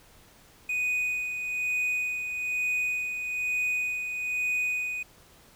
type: tone with tremolo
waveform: triangle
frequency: 2486 Hz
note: D#7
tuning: 2 cents flat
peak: -23 dBFS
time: 0.69-5.03 s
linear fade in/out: 5 ms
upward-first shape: sine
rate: 1.1 Hz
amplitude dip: 50%
effects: pink hiss -56 dBFS RMS until 5.55 s